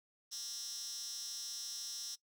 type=tone with high-pass filter; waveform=10% pulse; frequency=234 Hz; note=A#3; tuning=7 cents sharp; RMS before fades=-44 dBFS; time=0.31-2.16 s; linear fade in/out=20 ms; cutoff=5200 Hz; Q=5.3; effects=noise-tail reverb RT60 0.1 s tail -19 dB re dry